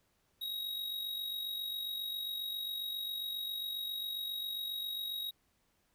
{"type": "tone with amplitude modulation", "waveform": "square", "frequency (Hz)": 3802, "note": "A#7", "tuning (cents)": 33, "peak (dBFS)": -35, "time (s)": [0.41, 5.31], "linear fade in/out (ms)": 10, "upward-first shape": "sine", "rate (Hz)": 47.4, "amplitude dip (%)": 50, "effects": ["pink hiss -75 dBFS RMS until 5.94 s"]}